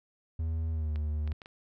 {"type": "tone with pitch glide", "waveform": "triangle", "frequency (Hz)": [80.7, 75.73], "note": ["E2", "D#2"], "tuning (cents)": [-36, -46], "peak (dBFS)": -27, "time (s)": [0.39, 1.33], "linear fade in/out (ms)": 5, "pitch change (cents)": -110, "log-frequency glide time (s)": [0.71, 0.93]}
{"type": "clicks", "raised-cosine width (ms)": 0.3, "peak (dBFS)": -31, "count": 5, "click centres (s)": [0.959, 1.276, 1.319, 1.418, 1.459]}
{"effects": []}